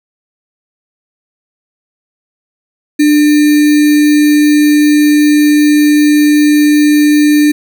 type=tone with sample-and-hold; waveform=sine; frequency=297.4 Hz; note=D4; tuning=22 cents sharp; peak=-4 dBFS; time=2.99-7.52 s; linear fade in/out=10 ms; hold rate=2100 Hz; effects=none